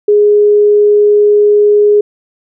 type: tone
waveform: sine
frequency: 415.3 Hz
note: G#4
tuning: in tune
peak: -4 dBFS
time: 0.08-2.01 s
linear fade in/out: 5 ms
effects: none